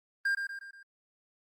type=tone with echo; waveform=triangle; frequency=1600 Hz; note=G6; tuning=35 cents sharp; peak=-24 dBFS; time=0.25-0.35 s; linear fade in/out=5 ms; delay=120 ms; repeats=4; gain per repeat=-6 dB; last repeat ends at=0.83 s; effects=Opus 32 kbps